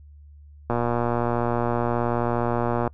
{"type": "click train", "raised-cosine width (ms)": 1, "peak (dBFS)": -10, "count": 260, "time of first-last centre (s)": [0.7, 2.876], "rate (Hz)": 119, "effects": ["noise-tail reverb RT60 0.1 s tail -26 dB re dry", "added 73 Hz sine -44 dBFS peak until 2.93 s"]}